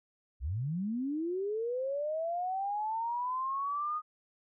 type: linear sweep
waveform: sine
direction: up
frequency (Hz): 55 to 1244.5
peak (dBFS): -31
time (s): 0.4-4.02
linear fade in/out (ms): 50
effects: none